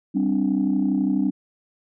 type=chord; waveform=sine; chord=G suspended fourth; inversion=none; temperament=equal; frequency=196 / 261.6 / 293.7 Hz; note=G3 / C4 / D4; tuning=0 / 0 / 0 cents; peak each=-22 dBFS; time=0.14-1.31 s; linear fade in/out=20 ms; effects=tanh soft clip ceiling -12 dBFS